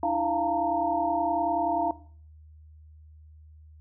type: tone cluster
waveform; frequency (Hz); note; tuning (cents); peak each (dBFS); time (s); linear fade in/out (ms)
sine; 299.5 / 330 / 692 / 891 / 930; D4 / E4 / F5 / A5 / A#5; +34 / +2 / -16 / +22 / -4; -33 / -33 / -26 / -33 / -30; 0.03-1.91; 2
effects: noise-tail reverb RT60 0.5 s tail -18 dB re dry + added 77 Hz sine -48 dBFS peak until 3.8 s